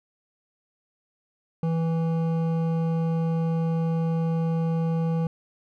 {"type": "tone with hard clipping", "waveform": "sine", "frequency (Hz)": 164.2, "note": "E3", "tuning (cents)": -6, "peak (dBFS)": -24, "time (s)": [1.63, 5.27], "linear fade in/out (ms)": 2, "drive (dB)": 11, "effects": []}